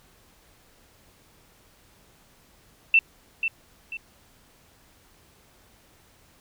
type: tone with echo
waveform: sine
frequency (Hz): 2678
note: E7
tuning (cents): +27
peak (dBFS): -13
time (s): 2.94-2.99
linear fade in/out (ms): 2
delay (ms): 490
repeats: 2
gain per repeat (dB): -9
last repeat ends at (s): 3.97
effects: pink hiss -58 dBFS RMS until 6.4 s